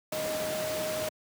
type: tone in noise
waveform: sine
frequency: 622.3 Hz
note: D#5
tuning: in tune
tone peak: -31 dBFS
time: 0.12-1.09 s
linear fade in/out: 5 ms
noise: pink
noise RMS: -35 dBFS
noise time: 0.12-1.09 s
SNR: +1 dB
effects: high-pass 150 Hz 12 dB/octave